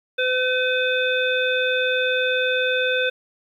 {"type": "harmonic tone", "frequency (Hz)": 508, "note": "B4", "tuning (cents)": 49, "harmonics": [1, 3, 5, 7], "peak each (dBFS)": [-22, -23, -26, -27], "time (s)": [0.18, 3.1], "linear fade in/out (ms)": 10, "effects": ["9-bit"]}